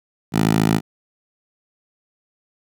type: tone with high-pass filter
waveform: 10% pulse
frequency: 54 Hz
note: A1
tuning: 32 cents flat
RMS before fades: -17 dBFS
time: 0.32-0.81 s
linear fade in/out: 50 ms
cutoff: 160 Hz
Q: 1.5
effects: none